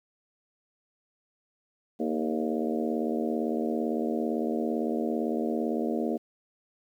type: harmonic tone with a mistuned harmonic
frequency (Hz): 77.78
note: D#2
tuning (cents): 0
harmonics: 3 / 4 / 5 / 6 / 7 / 8 / 9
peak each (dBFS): -30 / -32 / -34 / -36 / -37 / -38 / -39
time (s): 1.99-6.18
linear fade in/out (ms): 20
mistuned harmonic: 5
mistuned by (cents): +44
effects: 10-bit